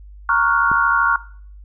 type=chord; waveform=sine; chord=Gb major seventh; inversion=first; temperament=equal with one note detuned; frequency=932.3 / 1108.7 / 1396.9 / 1469.8 Hz; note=Bb5 / Db6 / F6 / Gb6; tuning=0 / 0 / 0 / -12 cents; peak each=-22 / -18 / -17 / -21 dBFS; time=0.29-1.16 s; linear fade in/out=2 ms
type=click; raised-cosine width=3 ms; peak=-15 dBFS; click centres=0.716 s
effects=noise-tail reverb RT60 0.5 s tail -18 dB re dry + added 50 Hz sine -37 dBFS peak until 1.64 s